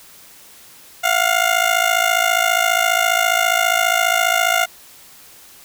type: ring-modulated tone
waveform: 15% pulse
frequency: 706 Hz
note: F5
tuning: 19 cents sharp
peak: -5 dBFS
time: 1.03-4.66 s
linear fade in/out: 20 ms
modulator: 27.4 Hz
effects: white hiss -44 dBFS RMS until 5.64 s